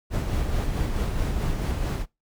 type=noise with tremolo; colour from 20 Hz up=brown; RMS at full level=-24 dBFS; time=0.1-2.06 s; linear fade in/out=50 ms; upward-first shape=sine; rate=4.6 Hz; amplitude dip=35%; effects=noise-tail reverb RT60 0.2 s tail -22 dB re dry